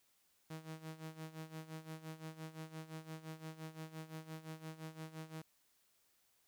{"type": "tone with tremolo", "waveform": "sawtooth", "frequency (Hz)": 158.8, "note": "D#3", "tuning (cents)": 36, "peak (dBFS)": -40, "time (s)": [0.5, 5.42], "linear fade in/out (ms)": 5, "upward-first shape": "sine", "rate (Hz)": 5.8, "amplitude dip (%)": 80, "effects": ["white hiss -75 dBFS RMS until 6.47 s"]}